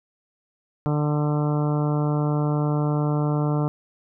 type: harmonic tone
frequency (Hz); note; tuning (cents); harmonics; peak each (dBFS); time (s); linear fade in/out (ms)
148.7; D3; +22; 1 / 2 / 3 / 4 / 5 / 6 / 7 / 8 / 9; -21 / -27 / -31 / -33 / -35 / -37 / -38 / -39 / -40; 0.86-3.68; 0
effects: none